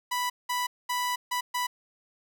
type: tone bursts at uneven times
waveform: sawtooth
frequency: 987.8 Hz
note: B5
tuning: in tune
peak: -23 dBFS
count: 5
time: 0.11-0.3 / 0.49-0.67 / 0.89-1.16 / 1.31-1.41 / 1.54-1.67 s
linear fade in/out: 10 ms
effects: none